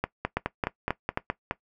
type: two click trains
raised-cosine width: 0.5 ms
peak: -11 / -10 dBFS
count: 8 / 4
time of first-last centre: 0.04-1.511 / 0.37-1.174 s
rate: 4.76 / 3.73 Hz
effects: noise-tail reverb RT60 0.1 s tail -18 dB re dry